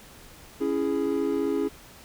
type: chord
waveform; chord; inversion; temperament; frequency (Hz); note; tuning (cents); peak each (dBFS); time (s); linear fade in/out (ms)
triangle; C# minor; none; equal with one note detuned; 277.2 / 332.3 / 415.3; C#4 / E4 / G#4; 0 / +14 / 0; -26 / -27 / -25; 0.6-1.69; 20
effects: pink hiss -49 dBFS RMS until 2.04 s